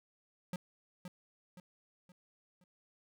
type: tone with echo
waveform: square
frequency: 180 Hz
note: F#3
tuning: 47 cents flat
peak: -37 dBFS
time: 0.53-0.56 s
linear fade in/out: 2 ms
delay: 520 ms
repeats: 4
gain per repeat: -7 dB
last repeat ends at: 2.64 s
effects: none